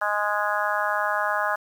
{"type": "harmonic tone", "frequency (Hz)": 207.7, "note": "G#3", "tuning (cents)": 0, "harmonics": [3, 4, 5, 6, 7, 8], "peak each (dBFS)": [-29, -29, -29, -29, -29, -29], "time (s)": [0.01, 1.56], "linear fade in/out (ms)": 10, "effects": ["8-bit"]}